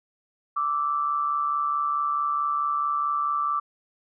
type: tone pair together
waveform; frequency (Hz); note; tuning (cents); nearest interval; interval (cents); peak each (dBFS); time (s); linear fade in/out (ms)
sine; 1169 / 1313.6; D6 / E6; -8 / -6; major second; 202; -23 / -31; 0.56-3.6; 10
effects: none